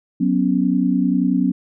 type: chord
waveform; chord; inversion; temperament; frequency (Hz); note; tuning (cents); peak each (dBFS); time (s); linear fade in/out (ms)
sine; F# suspended fourth; none; equal; 185 / 246.9 / 277.2; F#3 / B3 / C#4; 0 / 0 / 0; -19; 0.2-1.52; 10
effects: none